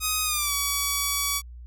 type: tone with pitch glide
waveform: 5% pulse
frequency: 1254 to 1136.7 Hz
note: D#6 to C#6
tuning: +13 to +43 cents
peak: -12 dBFS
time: 0-1.42 s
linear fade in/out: 50 ms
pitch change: -170 cents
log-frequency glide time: 0.24-0.53 s
effects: added 60 Hz sine -39 dBFS peak until 1.66 s